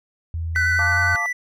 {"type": "tone with pitch glide", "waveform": "sine", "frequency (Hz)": [82.41, 89.87], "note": ["E2", "F#2"], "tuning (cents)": [0, -50], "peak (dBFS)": -23, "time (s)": [0.34, 1.15], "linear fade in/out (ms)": 0, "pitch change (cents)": 150, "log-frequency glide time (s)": [0.55, 1.03]}
{"type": "tone", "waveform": "triangle", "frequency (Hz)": 1975.5, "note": "B6", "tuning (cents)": 0, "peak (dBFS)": -20, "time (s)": [0.55, 1.33], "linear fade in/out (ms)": 10}
{"type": "tone with vibrato", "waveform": "triangle", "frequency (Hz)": 1502, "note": "F#6", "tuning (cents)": 26, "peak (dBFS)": -17, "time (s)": [0.56, 1.16], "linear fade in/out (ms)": 0, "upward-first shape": "square", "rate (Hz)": 9.7, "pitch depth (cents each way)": 18}
{"type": "chord", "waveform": "sine", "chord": "D minor", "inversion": "first", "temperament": "equal", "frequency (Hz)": [698.5, 880, 1174.7], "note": ["F5", "A5", "D6"], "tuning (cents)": [0, 0, 0], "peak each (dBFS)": [-30, -31, -27], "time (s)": [0.79, 1.26], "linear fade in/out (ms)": 0}
{"effects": []}